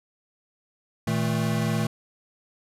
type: tone cluster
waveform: square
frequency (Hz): 116.1 / 159.3 / 219.5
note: A#2 / D#3 / A3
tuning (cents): -7 / +41 / -4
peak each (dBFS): -28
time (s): 1.07-1.87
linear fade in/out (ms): 5
effects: resampled to 32000 Hz